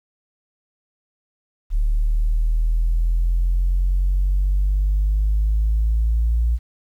sine exponential sweep, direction up, 36.71 to 58.27 Hz, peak -14 dBFS, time 1.7-6.59 s, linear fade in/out 50 ms, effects tanh soft clip ceiling -12 dBFS + 9-bit

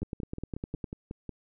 two click trains, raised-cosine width 3 ms, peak -21 / -24 dBFS, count 9 / 8, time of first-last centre 0.03-0.842 / 0.02-1.293 s, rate 9.85 / 5.5 Hz, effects none

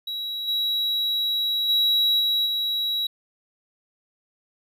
triangle tone with level steps, 3880 Hz, B7, 31 cents flat, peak -26 / -20 / -16 / -18 / -21 dBFS, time 0.07-3.07 s, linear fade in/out 5 ms, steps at 0.47 / 1.68 / 2.19 / 2.45 s, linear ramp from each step 20 ms, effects none

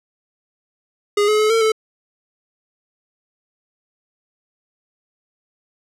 square tone with pitch steps, 411.4 / 426 / 429.4 / 452.6 / 437.6 Hz, G#4 / G#4 / A4 / A4 / A4, -16 / +44 / -42 / +49 / -9 cents, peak -14 dBFS, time 1.17-1.72 s, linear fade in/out 5 ms, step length 110 ms, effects low-pass 9000 Hz 12 dB/octave

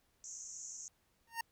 white band-pass noise, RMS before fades -48 dBFS, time 0.24-0.88 s, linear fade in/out 0 ms, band 5900 to 7200 Hz, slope 96 dB/octave
25% pulse tone with exponential growth, 920 Hz, A#5, 23 cents flat, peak -29 dBFS, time 1.27-1.41 s, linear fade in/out 5 ms, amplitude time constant 29 ms
effects pink hiss -75 dBFS RMS until 1.51 s

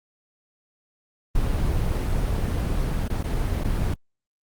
brown noise with dropouts, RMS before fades -23 dBFS, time 1.35-3.94 s, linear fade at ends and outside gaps 5 ms, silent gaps 3.082-3.099 / 3.229-3.239 / 3.638-3.644 s, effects Opus 24 kbps

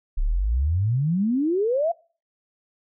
sine exponential sweep, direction up, 31.18 to 705 Hz, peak -19 dBFS, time 0.17-1.92 s, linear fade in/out 10 ms, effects noise-tail reverb RT60 0.4 s tail -24 dB re dry

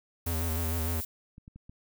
violet noise, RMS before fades -37 dBFS, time 0.26-1.05 s, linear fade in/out 5 ms
square tone with vibrato, 82.41 Hz, E2, in tune, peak -30 dBFS, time 0.26-1.01 s, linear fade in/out 10 ms, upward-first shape square, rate 6.6 Hz, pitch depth 50 cents each way
clicks, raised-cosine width 5 ms, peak -35 dBFS, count 4, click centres 1.381 / 1.479 / 1.56 / 1.695 s
effects none

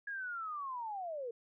sine linear sweep, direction down, 1670 to 452 Hz, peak -38 dBFS, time 0.07-1.31 s, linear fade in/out 5 ms, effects none

